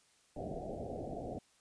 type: low-pass noise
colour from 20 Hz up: white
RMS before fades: -42 dBFS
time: 0.36-1.39 s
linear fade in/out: 5 ms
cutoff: 750 Hz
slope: 96 dB/octave
effects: white hiss -69 dBFS RMS until 1.6 s + resampled to 22050 Hz